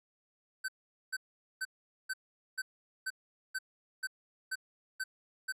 square tone bursts, 1535 Hz, G6, 37 cents flat, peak -34 dBFS, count 11, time 0.64-5.524 s, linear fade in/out 10 ms, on 44 ms, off 440 ms, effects resampled to 32000 Hz

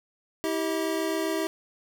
square tone cluster, 323.2 / 390.7 / 638 Hz, E4 / G4 / D#5, -34 / -6 / +43 cents, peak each -30 / -31 / -33 dBFS, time 0.44-1.47 s, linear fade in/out 0 ms, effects none

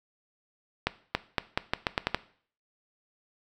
accelerating click train, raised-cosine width 0.3 ms, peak -8 dBFS, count 9, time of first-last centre 0.87-2.146 s, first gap 280 ms, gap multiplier 0.83, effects noise-tail reverb RT60 0.5 s tail -17 dB re dry

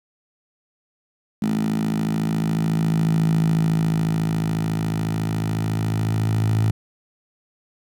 10% pulse tone with high-pass filter sweep, 54 Hz, A1, 32 cents flat, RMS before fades -21 dBFS, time 1.42-6.71 s, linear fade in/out 5 ms, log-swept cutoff 200 to 110 Hz, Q 6.7, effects none

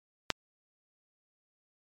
click, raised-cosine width 0.2 ms, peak -7 dBFS, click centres 0.303 s, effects MP3 64 kbps

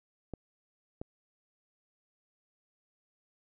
clicks, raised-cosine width 2 ms, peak -25 dBFS, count 2, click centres 0.337 / 1.015 s, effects none

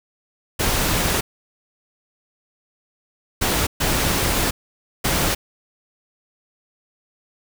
pink noise bursts at uneven times, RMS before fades -20 dBFS, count 4, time 0.59-1.21 / 3.41-3.67 / 3.8-4.51 / 5.04-5.35 s, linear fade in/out 10 ms, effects none

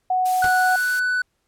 sine tone, 740 Hz, F#5, in tune, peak -17 dBFS, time 0.1-0.76 s, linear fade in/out 5 ms
blue noise, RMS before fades -31 dBFS, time 0.25-1 s, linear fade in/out 10 ms
triangle tone with pitch glide, 1475 to 1492.1 Hz, F#6 to F#6, -6 to +14 cents, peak -17 dBFS, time 0.42-1.22 s, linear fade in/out 5 ms, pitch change +20 cents, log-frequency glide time 0.6-0.98 s
pink noise with exponential decay, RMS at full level -26 dBFS, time 0.44-0.55 s, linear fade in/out 0 ms, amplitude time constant 22 ms
effects pink hiss -71 dBFS RMS until 1.47 s + low-pass 12000 Hz 12 dB/octave

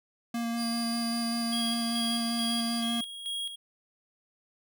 square tone with vibrato, 233.1 Hz, A#3, in tune, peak -30 dBFS, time 0.34-3.01 s, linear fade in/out 5 ms, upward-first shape square, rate 5.1 Hz, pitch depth 9 cents each way
35% pulse tone, 4800 Hz, D8, 37 cents sharp, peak -33 dBFS, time 0.56-2.84 s, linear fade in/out 50 ms
square tone with tremolo, 3287 Hz, G#7, 19 cents flat, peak -32 dBFS, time 1.52-3.56 s, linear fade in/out 10 ms, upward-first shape square, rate 2.3 Hz, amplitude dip 60%
effects none

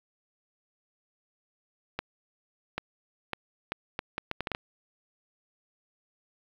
accelerating click train, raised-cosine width 0.3 ms, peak -14 dBFS, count 11, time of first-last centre 1.99-4.549 s, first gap 790 ms, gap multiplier 0.7, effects low-pass 4000 Hz 12 dB/octave + 8-bit

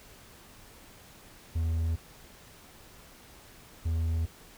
triangle tone pair in turn, 81.7 / 81.7 Hz, E2 / E2, -15 / -15 cents, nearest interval unison, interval 0 cents, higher neither, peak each -24 dBFS, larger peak neither, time 1.55-1.96 / 3.85-4.26 s, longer neither, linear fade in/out 10 ms, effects pink hiss -53 dBFS RMS until 4.57 s

